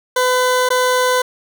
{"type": "tone with dropouts", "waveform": "20% pulse", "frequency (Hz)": 504, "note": "B4", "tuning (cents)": 35, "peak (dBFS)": -8, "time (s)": [0.16, 1.22], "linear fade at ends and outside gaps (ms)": 5, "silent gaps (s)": [0.69, 0.703], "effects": []}